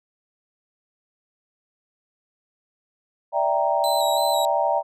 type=chord; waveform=sine; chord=E half-diminished seventh; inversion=third; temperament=equal; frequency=587.3 / 659.3 / 784 / 932.3 Hz; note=D5 / E5 / G5 / Bb5; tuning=0 / 0 / 0 / 0 cents; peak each=-24 dBFS; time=3.32-4.83 s; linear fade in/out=50 ms
type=tone with vibrato; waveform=sawtooth; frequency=3948 Hz; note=B7; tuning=1 cent flat; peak=-24 dBFS; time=3.84-4.45 s; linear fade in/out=0 ms; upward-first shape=square; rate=3 Hz; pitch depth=35 cents each way
effects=resampled to 32000 Hz